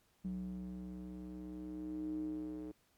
square tone with band-pass filter sweep, 61.74 Hz, B1, in tune, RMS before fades -43 dBFS, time 0.24-2.72 s, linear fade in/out 10 ms, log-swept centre 200 to 350 Hz, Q 9, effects pink hiss -73 dBFS RMS until 2.97 s + MP3 96 kbps

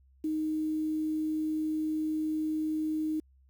sine tone with quantisation, 311.1 Hz, D#4, in tune, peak -28 dBFS, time 0.24-3.2 s, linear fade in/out 5 ms, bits 9, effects added 66 Hz sine -59 dBFS peak until 3.49 s

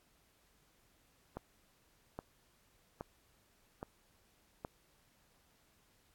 click train, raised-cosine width 1 ms, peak -27 dBFS, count 5, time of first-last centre 1.37-4.649 s, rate 1.22 Hz, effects pink hiss -71 dBFS RMS until 6.14 s + AAC 64 kbps

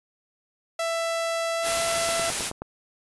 sawtooth tone with pitch glide, 664 to 669.8 Hz, E5 to E5, +12 to +27 cents, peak -21 dBFS, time 0.79-2.3 s, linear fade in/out 5 ms, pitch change +15 cents, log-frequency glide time 1.54-1.7 s
white noise, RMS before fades -27 dBFS, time 1.62-2.52 s, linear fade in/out 50 ms
click train, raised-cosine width 1 ms, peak -18 dBFS, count 6, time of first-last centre 2.09-2.62 s, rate 9.44 Hz
effects resampled to 24000 Hz

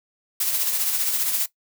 blue noise with tremolo, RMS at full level -21 dBFS, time 0.4-1.46 s, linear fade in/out 5 ms, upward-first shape triangle, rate 15 Hz, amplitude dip 50%, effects noise-tail reverb RT60 0.1 s tail -17 dB re dry

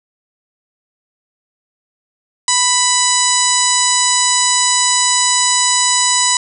harmonic tone with a mistuned harmonic, 990 Hz, B5, 4 cents sharp, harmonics 1 / 2 / 3 / 4 / 5 / 6 / 7 / 8 / 9, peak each -18 / -22 / -24 / -19 / -20 / -23 / -18 / -18 / -23 dBFS, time 2.48-6.37 s, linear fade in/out 2 ms, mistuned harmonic 5, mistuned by +23 cents, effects none

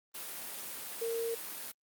sine tone in noise, 460 Hz, A#4, 23 cents flat, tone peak -32 dBFS, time 1.01-1.35 s, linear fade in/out 10 ms, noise white, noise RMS -42 dBFS, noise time 0.14-1.72 s, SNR +7 dB, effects high-pass 200 Hz 12 dB/octave + Opus 32 kbps

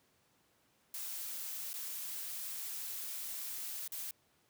blue noise with dropouts, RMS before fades -42 dBFS, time 0.94-4.11 s, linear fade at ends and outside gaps 2 ms, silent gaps 1.732-1.739 / 3.878-3.92 s, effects pink hiss -72 dBFS RMS until 4.49 s + high-pass 100 Hz 12 dB/octave

